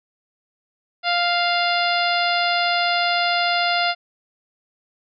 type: harmonic tone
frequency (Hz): 698.5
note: F5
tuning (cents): 0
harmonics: 1 / 2 / 3 / 4 / 5 / 6 / 7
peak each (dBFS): -21 / -24 / -26 / -27 / -28 / -29 / -29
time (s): 1.03-3.95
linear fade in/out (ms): 50
effects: none